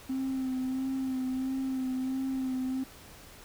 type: tone with vibrato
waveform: triangle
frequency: 261.6 Hz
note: C4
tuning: in tune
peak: -26 dBFS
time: 0.09-2.84 s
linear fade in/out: 10 ms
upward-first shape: sine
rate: 1.5 Hz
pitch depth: 28 cents each way
effects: tanh soft clip ceiling -25 dBFS + pink hiss -51 dBFS RMS until 3.44 s